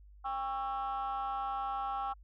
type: chord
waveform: sine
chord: C# diminished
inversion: second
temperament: just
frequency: 798.3 / 1108.7 / 1330.5 Hz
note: G5 / C#6 / E6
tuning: +31 / 0 / +16 cents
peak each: -34 / -38 / -38 dBFS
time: 0.24-2.14 s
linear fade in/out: 20 ms
effects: tanh soft clip ceiling -29 dBFS + added 50 Hz sine -53 dBFS peak until 2.23 s